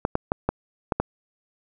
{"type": "clicks", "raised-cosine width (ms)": 1, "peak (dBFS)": -7, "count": 6, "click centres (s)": [0.051, 0.154, 0.319, 0.49, 0.922, 1], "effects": []}